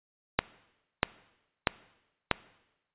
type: click train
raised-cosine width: 0.3 ms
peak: -5 dBFS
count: 4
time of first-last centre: 0.39-2.313 s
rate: 1.56 Hz
effects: noise-tail reverb RT60 1.0 s tail -20 dB re dry + resampled to 8000 Hz